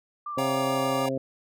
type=tone with vibrato; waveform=sine; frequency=1176 Hz; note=D6; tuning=2 cents sharp; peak=-31 dBFS; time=0.26-1.06 s; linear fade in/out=5 ms; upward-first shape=sine; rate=6.9 Hz; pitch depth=26 cents each way
type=harmonic tone; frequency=133.2 Hz; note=C3; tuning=31 cents sharp; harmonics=1 / 2 / 3 / 4 / 5; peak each=-35 / -30 / -35 / -29 / -40 dBFS; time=0.37-1.18 s; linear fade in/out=5 ms
type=chord; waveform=square; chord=G half-diminished seventh; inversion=second; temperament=just; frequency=564.5 / 705.6 / 784 / 940.8 Hz; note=Db5 / F5 / G5 / Bb5; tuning=+31 / +18 / 0 / +16 cents; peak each=-35 dBFS; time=0.38-1.09 s; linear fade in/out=5 ms
effects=none